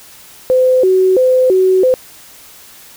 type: tone with vibrato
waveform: sine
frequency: 437.9 Hz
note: A4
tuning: 8 cents flat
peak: -7 dBFS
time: 0.5-1.94 s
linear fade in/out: 0 ms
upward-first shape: square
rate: 1.5 Hz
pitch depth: 270 cents each way
effects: white hiss -39 dBFS RMS until 2.96 s